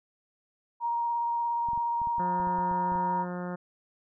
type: tone with vibrato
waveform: sine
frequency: 940 Hz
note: A#5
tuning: 14 cents sharp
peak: -26 dBFS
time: 0.8-3.26 s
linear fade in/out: 50 ms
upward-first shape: sine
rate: 17 Hz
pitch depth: 11 cents each way
type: clicks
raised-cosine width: 5 ms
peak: -33 dBFS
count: 12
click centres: 1.687 / 1.733 / 1.776 / 2.017 / 2.072 / 2.183 / 2.401 / 2.472 / 2.587 / 2.714 / 2.92 / 2.955 s
type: harmonic tone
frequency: 178.4 Hz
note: F3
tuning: 37 cents sharp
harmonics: 1 / 2 / 3 / 4 / 5 / 6 / 7 / 8 / 9 / 10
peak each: -34 / -41 / -40 / -45 / -45 / -48 / -47 / -47 / -53 / -54 dBFS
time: 2.19-3.56 s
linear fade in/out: 10 ms
effects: none